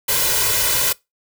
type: noise with comb filter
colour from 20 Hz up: white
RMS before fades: -18 dBFS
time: 0.08-0.93 s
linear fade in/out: 10 ms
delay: 2 ms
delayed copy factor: +0.8
effects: noise-tail reverb RT60 0.2 s tail -23 dB re dry